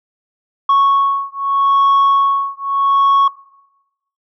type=beating tone pair; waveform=sine; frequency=1106 / 1106.8 Hz; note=C#6 / C#6; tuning=-4 / -3 cents; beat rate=0.8 Hz; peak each=-12 dBFS; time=0.69-3.28 s; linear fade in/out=5 ms; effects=noise-tail reverb RT60 0.9 s tail -20 dB re dry + tanh soft clip ceiling -7 dBFS

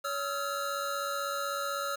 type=tone cluster; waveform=square; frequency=563 / 1277 / 1373 Hz; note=C#5 / D#6 / F6; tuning=+27 / +45 / -30 cents; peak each=-37 / -37 / -36 dBFS; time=0.04-1.96 s; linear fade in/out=10 ms; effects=9-bit

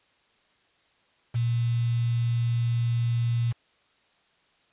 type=tone with quantisation; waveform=sine; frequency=118 Hz; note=A#2; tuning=22 cents sharp; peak=-22 dBFS; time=1.34-3.53 s; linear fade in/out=20 ms; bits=7; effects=white hiss -65 dBFS RMS until 4.72 s + resampled to 8000 Hz

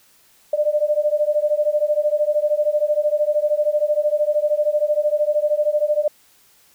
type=beating tone pair; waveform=sine; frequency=592 / 605 Hz; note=D5 / D#5; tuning=+14 / -49 cents; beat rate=13 Hz; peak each=-19 dBFS; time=0.53-6.08 s; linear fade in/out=5 ms; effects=white hiss -55 dBFS RMS until 6.74 s

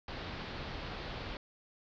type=low-pass noise; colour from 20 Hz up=pink; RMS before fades=-42 dBFS; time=0.08-1.37 s; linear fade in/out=2 ms; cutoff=4700 Hz; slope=48 dB/octave; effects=none

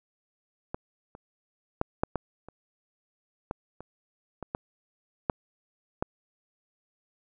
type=clicks; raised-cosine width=1 ms; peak=-18 / -30 / -11 / -10 / -14 / -30 / -17 / -27 / -22 / -16 / -10 / -13 dBFS; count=12; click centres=0.745 / 1.151 / 1.814 / 2.035 / 2.157 / 2.486 / 3.511 / 3.806 / 4.427 / 4.549 / 5.298 / 6.025 s; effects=none

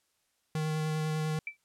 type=tone with vibrato; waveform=square; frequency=155.56 Hz; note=D#3; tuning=in tune; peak=-30 dBFS; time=0.55-1.39 s; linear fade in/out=2 ms; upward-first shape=sine; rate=10 Hz; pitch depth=12 cents each way
type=tone with exponential decay; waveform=sine; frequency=2324 Hz; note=D7; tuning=19 cents flat; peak=-30 dBFS; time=1.47-1.57 s; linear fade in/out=2 ms; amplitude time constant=21 ms
effects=white hiss -75 dBFS RMS until 1.64 s + low-pass 11000 Hz 12 dB/octave

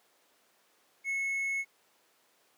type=tone; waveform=triangle; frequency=2190 Hz; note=C#7; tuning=22 cents flat; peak=-28 dBFS; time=1.04-1.65 s; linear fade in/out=50 ms; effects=pink hiss -67 dBFS RMS until 2.57 s + high-pass 400 Hz 12 dB/octave

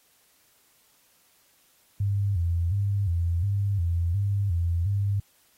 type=tone with vibrato; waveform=sine; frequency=92.5 Hz; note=F#2; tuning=in tune; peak=-22 dBFS; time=2-5.2 s; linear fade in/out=5 ms; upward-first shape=square; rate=1.4 Hz; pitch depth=140 cents each way; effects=white hiss -63 dBFS RMS until 5.57 s + AAC 48 kbps

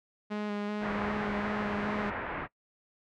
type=tone with vibrato; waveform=sawtooth; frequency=207.7 Hz; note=G#3; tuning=in tune; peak=-28 dBFS; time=0.3-2.11 s; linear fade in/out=20 ms; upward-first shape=square; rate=2.6 Hz; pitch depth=15 cents each way
type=low-pass noise; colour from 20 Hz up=white; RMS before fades=-36 dBFS; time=0.8-2.48 s; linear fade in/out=50 ms; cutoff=1900 Hz; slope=24 dB/octave
effects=noise-tail reverb RT60 0.1 s tail -22 dB re dry + low-pass 3000 Hz 12 dB/octave

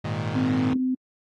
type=chord; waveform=sawtooth; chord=Ab suspended second; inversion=none; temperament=equal; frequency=103.83 / 116.54 / 155.56 Hz; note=Ab2 / Bb2 / Eb3; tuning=0 / 0 / 0 cents; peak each=-26 dBFS; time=0.04-0.74 s; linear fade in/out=10 ms
type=tone; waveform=sine; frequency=257.1 Hz; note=C4; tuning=30 cents flat; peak=-21 dBFS; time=0.35-0.95 s; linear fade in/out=10 ms
effects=low-pass 4000 Hz 12 dB/octave + AAC 32 kbps

